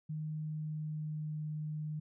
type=tone with pitch glide; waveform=sine; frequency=154.5 to 152.9 Hz; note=D#3 to D#3; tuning=-12 to -30 cents; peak=-36 dBFS; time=0.09-2 s; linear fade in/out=10 ms; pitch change=-18 cents; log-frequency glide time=0.35-1.41 s; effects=none